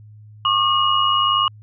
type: tone cluster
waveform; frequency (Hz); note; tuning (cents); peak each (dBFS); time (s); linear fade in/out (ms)
sine; 1094 / 1195 / 2892; C#6 / D6 / F#7; -23 / +30 / -40; -19; 0.45-1.48; 2
effects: added 106 Hz sine -40 dBFS peak until 1.62 s